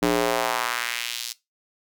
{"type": "tone with high-pass filter sweep", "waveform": "square", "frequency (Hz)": 59.3, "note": "A#1", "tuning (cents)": 30, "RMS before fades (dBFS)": -25, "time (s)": [0.02, 1.33], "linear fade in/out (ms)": 10, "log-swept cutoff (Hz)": [270, 5000], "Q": 1.5, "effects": ["noise-tail reverb RT60 0.2 s tail -18 dB re dry"]}